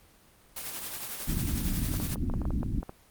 white noise with tremolo, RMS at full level -35 dBFS, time 0.56-2.15 s, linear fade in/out 5 ms, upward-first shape triangle, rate 11 Hz, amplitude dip 50%
pink low-pass noise, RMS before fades -30 dBFS, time 1.27-2.82 s, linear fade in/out 20 ms, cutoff 310 Hz, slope 48 dB/octave
clicks, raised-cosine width 1 ms, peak -23 dBFS, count 11, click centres 1.94 / 2.001 / 2.158 / 2.299 / 2.339 / 2.417 / 2.454 / 2.506 / 2.631 / 2.83 / 2.894 s
effects pink hiss -59 dBFS RMS until 3.1 s + Opus 24 kbps

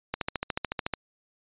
click train, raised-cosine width 0.3 ms, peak -12 dBFS, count 12, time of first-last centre 0.14-0.937 s, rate 13.8 Hz, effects resampled to 8000 Hz

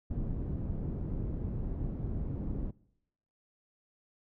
pink low-pass noise, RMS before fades -35 dBFS, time 0.1-2.71 s, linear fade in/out 10 ms, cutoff 250 Hz, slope 12 dB/octave, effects noise-tail reverb RT60 0.8 s tail -23 dB re dry

